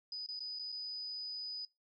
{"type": "tone with dropouts", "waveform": "sine", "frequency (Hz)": 4978, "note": "D#8", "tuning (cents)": 0, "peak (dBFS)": -39, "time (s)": [0.12, 1.65], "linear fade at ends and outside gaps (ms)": 2, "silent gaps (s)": [[0.263, 0.287], [0.393, 0.404], [0.589, 0.594], [0.72, 0.724]], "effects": ["noise-tail reverb RT60 0.2 s tail -23 dB re dry"]}